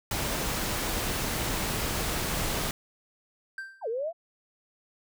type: noise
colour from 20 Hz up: pink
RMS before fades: -30 dBFS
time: 0.11-2.71 s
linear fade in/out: 2 ms
type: tone with exponential decay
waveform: triangle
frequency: 1568 Hz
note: G6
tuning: in tune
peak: -30 dBFS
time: 3.58-3.93 s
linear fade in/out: 2 ms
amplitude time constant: 74 ms
type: exponential two-way sweep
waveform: sine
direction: down then up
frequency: 1046.5 to 430 to 703 Hz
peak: -28 dBFS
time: 3.81-4.13 s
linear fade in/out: 50 ms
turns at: 3.88 s
effects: none